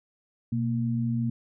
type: tone pair together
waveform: sine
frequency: 122.6 / 231.3 Hz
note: B2 / A#3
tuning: -12 / -13 cents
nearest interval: major seventh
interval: 1099 cents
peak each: -27 / -27 dBFS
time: 0.52-1.3 s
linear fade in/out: 5 ms
effects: none